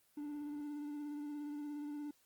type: tone with vibrato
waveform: triangle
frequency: 293.7 Hz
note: D4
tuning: in tune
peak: -39 dBFS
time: 0.17-2.11 s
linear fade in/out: 5 ms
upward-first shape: sine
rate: 17 Hz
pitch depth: 25 cents each way
effects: white hiss -72 dBFS RMS until 2.25 s + Opus 24 kbps